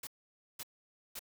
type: noise bursts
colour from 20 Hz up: white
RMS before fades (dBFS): -43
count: 3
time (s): 0.03-1.193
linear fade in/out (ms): 5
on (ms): 41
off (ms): 520
effects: none